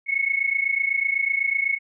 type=tone pair together; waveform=sine; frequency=2183 / 2211 Hz; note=C#7 / C#7; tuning=-27 / -5 cents; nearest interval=unison; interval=22 cents; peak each=-23 dBFS; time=0.06-1.79 s; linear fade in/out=50 ms; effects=none